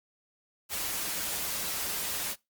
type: noise with comb filter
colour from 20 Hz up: white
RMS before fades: -33 dBFS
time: 0.69-2.36 s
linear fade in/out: 50 ms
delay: 7.9 ms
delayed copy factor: -0.5
effects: noise-tail reverb RT60 0.2 s tail -21 dB re dry + Opus 48 kbps